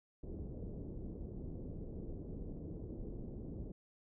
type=low-pass noise; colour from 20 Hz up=pink; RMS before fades=-45 dBFS; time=0.23-3.72 s; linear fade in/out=5 ms; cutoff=430 Hz; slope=24 dB/octave; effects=none